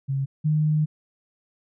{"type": "tone pair in turn", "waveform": "sine", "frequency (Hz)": [136.4, 153.1], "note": ["C#3", "D#3"], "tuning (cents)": [-28, -28], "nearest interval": "major second", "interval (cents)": 200, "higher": "second", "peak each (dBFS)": [-22, -18], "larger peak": "second", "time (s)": [[0.08, 0.26], [0.44, 0.86]], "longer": "second", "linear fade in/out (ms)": 20, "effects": []}